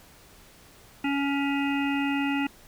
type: harmonic tone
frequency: 280 Hz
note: C#4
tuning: 18 cents sharp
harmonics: 1 / 3 / 5 / 7 / 9 / 10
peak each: -25 / -33 / -37 / -36 / -35 / -38 dBFS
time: 1.04-2.47 s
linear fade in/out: 5 ms
effects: pink hiss -53 dBFS RMS until 2.67 s